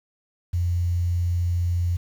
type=tone with quantisation; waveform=sine; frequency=87.4 Hz; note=F2; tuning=2 cents sharp; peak=-20 dBFS; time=0.53-1.97 s; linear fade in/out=10 ms; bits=8; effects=none